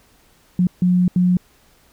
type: tone bursts at uneven times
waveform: sine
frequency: 180 Hz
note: F#3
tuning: 47 cents flat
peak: -12 dBFS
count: 3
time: 0.59-0.67 / 0.82-1.08 / 1.16-1.37 s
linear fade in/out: 2 ms
effects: pink hiss -55 dBFS RMS until 1.92 s